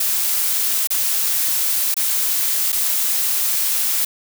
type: noise with dropouts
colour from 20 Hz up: blue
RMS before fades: -19 dBFS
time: 0-4.05 s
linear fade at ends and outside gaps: 5 ms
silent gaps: 0.873-0.904 / 1.943-1.966 / 2.721-2.726 s
effects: none